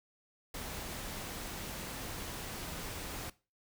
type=noise; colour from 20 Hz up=pink; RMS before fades=-42 dBFS; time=0.54-3.3 s; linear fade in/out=5 ms; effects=noise-tail reverb RT60 0.3 s tail -19 dB re dry